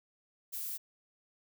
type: noise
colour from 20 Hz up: violet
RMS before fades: -39 dBFS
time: 0.52-0.78 s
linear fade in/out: 20 ms
effects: none